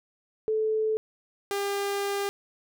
sine / sawtooth tone pair in turn, 436 / 400.7 Hz, A4 / G4, -16 / +38 cents, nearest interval minor second, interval 146 cents, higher first, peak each -23 dBFS, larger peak neither, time 0.48-0.97 / 1.51-2.29 s, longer second, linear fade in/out 0 ms, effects none

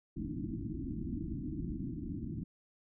white low-pass noise, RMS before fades -39 dBFS, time 0.16-2.44 s, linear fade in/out 10 ms, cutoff 330 Hz, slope 96 dB/octave, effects none

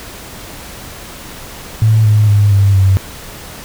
sine tone with pitch steps, 110 / 106.31 / 102.75 / 99.31 / 95.98 Hz, A2 / G#2 / G#2 / G2 / G2, 0 / +41 / -18 / +23 / -36 cents, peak -6 dBFS, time 1.82-2.97 s, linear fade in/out 0 ms, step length 230 ms, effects pink hiss -31 dBFS RMS until 3.64 s

